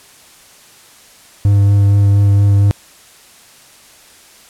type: tone with vibrato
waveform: triangle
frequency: 100.6 Hz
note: G2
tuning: 45 cents sharp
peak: -5 dBFS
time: 1.45-2.71 s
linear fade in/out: 0 ms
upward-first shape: sine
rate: 4.3 Hz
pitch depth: 11 cents each way
effects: white hiss -43 dBFS RMS until 4.49 s + low-pass 11000 Hz 12 dB/octave